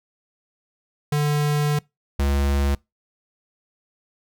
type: tone pair in turn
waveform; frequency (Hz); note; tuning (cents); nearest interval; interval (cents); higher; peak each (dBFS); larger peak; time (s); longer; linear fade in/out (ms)
square; 147.7 / 70.01; D3 / C#2; +10 / +18; octave + minor second; 1292; first; -19; neither; 1.12-1.79 / 2.19-2.75; first; 5
effects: noise-tail reverb RT60 0.2 s tail -24 dB re dry